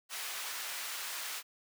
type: high-pass noise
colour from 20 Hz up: pink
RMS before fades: -40 dBFS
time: 0.09-1.43 s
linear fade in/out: 50 ms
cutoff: 1300 Hz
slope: 12 dB/octave
effects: none